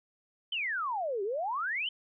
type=exponential two-way sweep; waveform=sine; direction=down then up; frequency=3136 to 379.1 to 3136 Hz; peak=-30 dBFS; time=0.52-1.89 s; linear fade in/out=5 ms; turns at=1.23 s; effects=none